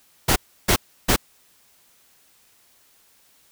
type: noise bursts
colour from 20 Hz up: pink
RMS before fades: -17 dBFS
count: 3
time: 0.28-1.163 s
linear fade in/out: 10 ms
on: 81 ms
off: 320 ms
effects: white hiss -58 dBFS RMS until 3.51 s